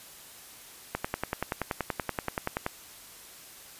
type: click train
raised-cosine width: 0.5 ms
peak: -13 dBFS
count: 19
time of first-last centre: 0.95-2.664 s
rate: 10.5 Hz
effects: white hiss -49 dBFS RMS until 3.79 s + resampled to 32000 Hz